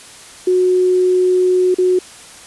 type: tone with dropouts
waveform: sine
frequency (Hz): 366.2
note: F#4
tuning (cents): -18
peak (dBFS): -10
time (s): 0.47-1.99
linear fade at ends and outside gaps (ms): 5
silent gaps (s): 1.745-1.784
effects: white hiss -38 dBFS RMS until 2.46 s + resampled to 24000 Hz